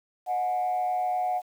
sine tone with frequency modulation, 730 Hz, F#5, 24 cents flat, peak -23 dBFS, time 0.26-1.42 s, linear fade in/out 50 ms, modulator 108 Hz, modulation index 0.49, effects tanh soft clip ceiling -21 dBFS + 9-bit

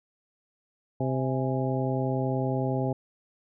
harmonic tone with a mistuned harmonic, 130.81 Hz, C3, in tune, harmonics 1 / 2 / 3 / 4 / 5 / 6, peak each -28 / -31 / -33 / -34 / -35 / -36 dBFS, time 1-2.93 s, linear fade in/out 5 ms, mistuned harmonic 6, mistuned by +86 cents, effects none

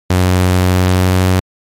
sawtooth tone with pitch glide, 91.4 to 92.68 Hz, F#2 to F#2, -21 to +3 cents, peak -5 dBFS, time 0.1-1.4 s, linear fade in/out 5 ms, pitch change +24 cents, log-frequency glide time 0.66-1.29 s, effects MP3 64 kbps

